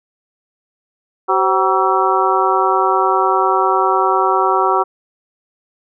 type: harmonic tone with a mistuned harmonic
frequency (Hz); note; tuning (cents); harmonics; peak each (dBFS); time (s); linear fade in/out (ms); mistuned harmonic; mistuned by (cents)
190; F#3; +46; 2 / 3 / 4 / 5 / 6 / 7; -18 / -24 / -18 / -18 / -18 / -19; 1.28-4.84; 20; 3; -140
effects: none